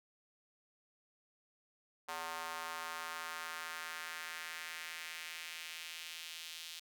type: tone with high-pass filter sweep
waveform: square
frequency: 82.41 Hz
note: E2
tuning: in tune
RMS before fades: -45 dBFS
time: 2.08-6.8 s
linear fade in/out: 10 ms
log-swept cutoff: 900 to 3400 Hz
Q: 1.7
effects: none